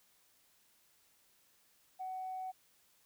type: tone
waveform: sine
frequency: 749 Hz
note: F#5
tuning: 21 cents sharp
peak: -38 dBFS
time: 1.99-2.52 s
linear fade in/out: 20 ms
effects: tanh soft clip ceiling -34 dBFS + white hiss -70 dBFS RMS until 3.05 s